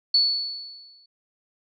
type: tone with exponential decay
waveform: sine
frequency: 4435 Hz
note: C#8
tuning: in tune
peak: -14 dBFS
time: 0.14-1.06 s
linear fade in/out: 5 ms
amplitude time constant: 200 ms
effects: none